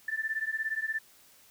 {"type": "beating tone pair", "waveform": "sine", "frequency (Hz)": [1760, 1777], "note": ["A6", "A6"], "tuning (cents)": [0, 17], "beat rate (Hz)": 17, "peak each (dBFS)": [-33, -33], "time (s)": [0.08, 0.99], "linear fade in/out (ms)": 5, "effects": ["white hiss -59 dBFS RMS until 1.5 s"]}